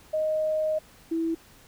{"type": "tone pair in turn", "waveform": "sine", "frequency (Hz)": [622.3, 328.2], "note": ["D#5", "E4"], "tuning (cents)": [0, -8], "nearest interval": "major seventh", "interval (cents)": 1108, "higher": "first", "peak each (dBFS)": [-23, -24], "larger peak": "first", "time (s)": [[0.13, 0.79], [1.11, 1.35]], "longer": "first", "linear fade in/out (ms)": 10, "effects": ["pink hiss -54 dBFS RMS until 1.67 s"]}